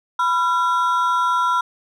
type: ring-modulated tone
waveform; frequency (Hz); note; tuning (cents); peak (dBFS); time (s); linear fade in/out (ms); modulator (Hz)
triangle; 1179; D6; +6; -11; 0.19-1.61; 5; 188
effects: none